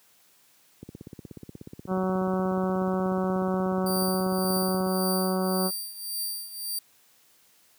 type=click train; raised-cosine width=3 ms; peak=-26 dBFS; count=68; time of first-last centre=0.83-4.866 s; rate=16.6 Hz
type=harmonic tone; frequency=186.8 Hz; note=F#3; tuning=17 cents sharp; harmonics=1 / 2 / 3 / 4 / 5 / 6 / 7 / 8; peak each=-26 / -30 / -32 / -35 / -39 / -38 / -40 / -46 dBFS; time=1.87-5.71 s; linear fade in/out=50 ms
type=tone with tremolo; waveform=5% pulse; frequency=4699 Hz; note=D8; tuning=in tune; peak=-21 dBFS; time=3.86-6.79 s; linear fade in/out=5 ms; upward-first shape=triangle; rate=1.8 Hz; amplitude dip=80%
effects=white hiss -61 dBFS RMS until 7.78 s + high-pass 100 Hz 12 dB/octave